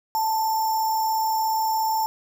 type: tone with sample-and-hold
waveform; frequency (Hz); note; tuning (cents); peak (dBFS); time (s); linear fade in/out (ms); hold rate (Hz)
sine; 883; A5; +6; -20; 0.15-2.06; 0; 6300
effects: none